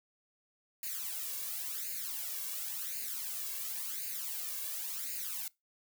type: noise with flanger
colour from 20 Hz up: blue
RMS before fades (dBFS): -39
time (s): 0.83-5.48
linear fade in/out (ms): 2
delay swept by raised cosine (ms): 0.43 to 1.83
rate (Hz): 0.93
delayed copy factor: +0.8
effects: noise-tail reverb RT60 0.2 s tail -22 dB re dry